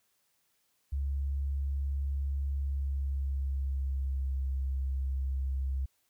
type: tone with pitch glide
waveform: sine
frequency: 69.3 to 66.71 Hz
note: C#2 to C2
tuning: 0 to +34 cents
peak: -29 dBFS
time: 0.92-5.86 s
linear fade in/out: 10 ms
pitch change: -66 cents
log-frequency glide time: 2.53-4.4 s
effects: white hiss -74 dBFS RMS until 6.09 s